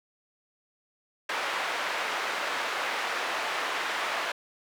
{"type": "band-pass noise", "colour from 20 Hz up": "white", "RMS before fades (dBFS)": -31, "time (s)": [1.29, 4.32], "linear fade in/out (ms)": 5, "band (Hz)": [570, 2000], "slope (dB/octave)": 12, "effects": []}